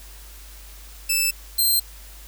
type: tone pair in turn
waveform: 10% pulse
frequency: 2637 / 4147 Hz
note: E7 / C8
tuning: 0 / -16 cents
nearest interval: minor sixth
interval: 784 cents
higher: second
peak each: -10 dBFS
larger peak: neither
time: 1.09-1.31 / 1.58-1.8 s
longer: neither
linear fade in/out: 10 ms
effects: added 50 Hz sine -41 dBFS peak until 2.27 s + white hiss -46 dBFS RMS until 2.27 s